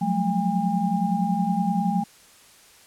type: tone cluster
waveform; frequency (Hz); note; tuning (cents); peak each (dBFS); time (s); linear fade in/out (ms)
sine; 177.6 / 188.3 / 217 / 808; F3 / F#3 / A3 / G#5; +29 / +31 / -24 / -48; -26; 0.01-2.04; 10
effects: white hiss -52 dBFS RMS until 2.86 s + low-pass 11000 Hz 12 dB/octave